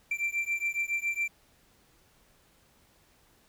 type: beating tone pair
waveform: triangle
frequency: 2349 / 2356.2 Hz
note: D7 / D7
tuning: 0 / +5 cents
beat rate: 7.2 Hz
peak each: -30 dBFS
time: 0.11-1.28 s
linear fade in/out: 5 ms
effects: pink hiss -64 dBFS RMS until 3.48 s